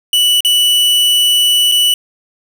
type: tone with dropouts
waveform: 45% pulse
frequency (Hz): 2960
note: F#7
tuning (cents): 0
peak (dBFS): -8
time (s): 0.13-1.94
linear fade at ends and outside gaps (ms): 2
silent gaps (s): 0.406-0.448 / 1.716-1.72
effects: 8-bit